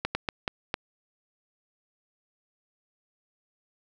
slowing click train, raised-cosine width 0.3 ms, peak -11 dBFS, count 5, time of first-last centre 0.05-0.741 s, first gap 100 ms, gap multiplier 1.38, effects none

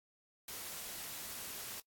white noise, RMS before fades -45 dBFS, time 0.48-1.8 s, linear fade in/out 2 ms, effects noise-tail reverb RT60 0.1 s tail -23 dB re dry + AAC 64 kbps

